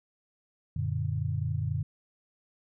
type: chord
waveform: sine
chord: Gb augmented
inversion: none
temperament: equal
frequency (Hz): 92.5 / 116.54 / 146.83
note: Gb2 / Bb2 / D3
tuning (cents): 0 / 0 / 0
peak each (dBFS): -32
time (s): 0.76-1.83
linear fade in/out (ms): 5
effects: none